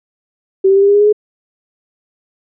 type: tone with pitch steps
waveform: sine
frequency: 384.3 / 389.4 / 394.6 / 399.9 / 405.3 / 410.7 / 416.2 / 421.8 Hz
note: G4 / G4 / G4 / G4 / G#4 / G#4 / G#4 / G#4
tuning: -34 / -12 / +11 / +35 / -42 / -19 / +4 / +27 cents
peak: -6 dBFS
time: 0.64-1.128 s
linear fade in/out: 10 ms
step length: 61 ms
effects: none